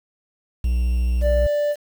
triangle tone with vibrato, 60.5 Hz, B1, 35 cents flat, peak -15 dBFS, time 0.64-1.47 s, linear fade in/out 5 ms, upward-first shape sine, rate 14 Hz, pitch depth 17 cents each way
triangle tone, 588 Hz, D5, 2 cents sharp, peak -16 dBFS, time 1.21-1.76 s, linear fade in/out 50 ms
effects 7-bit

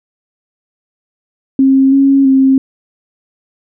sine tone with pitch steps, 268.1 / 274 / 266.8 Hz, C4 / C#4 / C4, +42 / -20 / +34 cents, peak -5 dBFS, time 1.59-2.58 s, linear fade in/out 2 ms, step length 330 ms, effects none

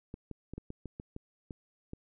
clicks, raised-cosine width 3 ms, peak -28 dBFS, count 10, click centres 0.141 / 0.313 / 0.536 / 0.58 / 0.704 / 0.857 / 0.999 / 1.164 / 1.508 / 1.934 s, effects none

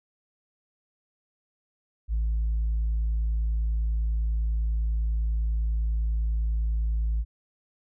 sine tone, 55 Hz, A1, in tune, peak -21 dBFS, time 2.08-7.25 s, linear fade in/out 50 ms, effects tanh soft clip ceiling -21 dBFS

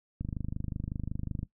click train, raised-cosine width 5 ms, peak -22 dBFS, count 32, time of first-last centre 0.21-1.43 s, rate 25.4 Hz, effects noise-tail reverb RT60 0.1 s tail -17 dB re dry

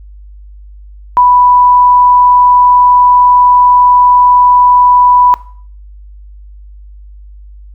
sine tone, 987.8 Hz, B5, in tune, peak -3 dBFS, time 1.17-5.34 s, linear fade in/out 0 ms, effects noise-tail reverb RT60 0.5 s tail -18 dB re dry + added 50 Hz sine -30 dBFS peak until 7.74 s

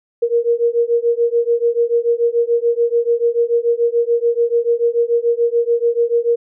sine beating tone pair, 467 / 473.9 Hz, A#4 / A#4, +3 / +28 cents, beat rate 6.9 Hz, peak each -16 dBFS, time 0.22-6.36 s, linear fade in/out 10 ms, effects none

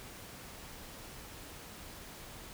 silence, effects pink hiss -49 dBFS RMS until 2.53 s

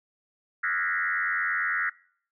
sine tone with frequency modulation, 1651 Hz, G#6, 11 cents flat, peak -24 dBFS, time 0.63-1.9 s, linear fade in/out 10 ms, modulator 89 Hz, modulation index 3.7, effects noise-tail reverb RT60 0.6 s tail -24 dB re dry

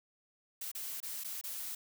blue noise with dropouts, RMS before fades -41 dBFS, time 0.61-1.75 s, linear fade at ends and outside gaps 5 ms, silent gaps 0.716-0.749 / 1.003-1.028 / 1.238-1.244 / 1.413-1.438 s, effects none

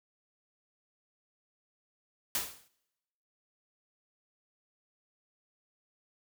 white noise with exponential decay, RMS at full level -29 dBFS, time 2.35-2.68 s, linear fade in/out 1 ms, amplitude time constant 70 ms, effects noise-tail reverb RT60 1.0 s tail -25 dB re dry

